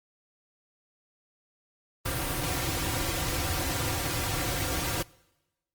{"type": "noise with comb filter", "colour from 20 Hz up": "pink", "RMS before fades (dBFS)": -30, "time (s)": [2.05, 5.03], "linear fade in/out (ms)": 10, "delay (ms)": 4.7, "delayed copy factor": -1, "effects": ["noise-tail reverb RT60 1.0 s tail -23 dB re dry", "Opus 32 kbps"]}